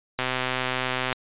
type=click train; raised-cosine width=0.3 ms; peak=-9 dBFS; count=121; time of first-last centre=0.19-1.127 s; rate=128 Hz; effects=resampled to 8000 Hz